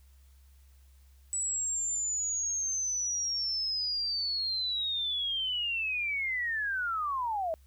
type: linear sweep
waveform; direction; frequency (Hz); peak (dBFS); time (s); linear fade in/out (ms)
sine; down; 7902 to 622.3; -29; 1.33-7.54; 0
effects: added 67 Hz sine -55 dBFS peak until 7.66 s + white hiss -69 dBFS RMS until 7.66 s